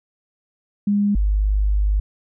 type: tone pair in turn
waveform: sine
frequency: 203.9 / 50.83 Hz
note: G#3 / G#1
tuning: -32 / -37 cents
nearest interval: 2 octaves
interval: 2405 cents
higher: first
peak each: -15 / -15 dBFS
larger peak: neither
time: 0.87-1.15 / 1.15-2 s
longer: second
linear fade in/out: 5 ms
effects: none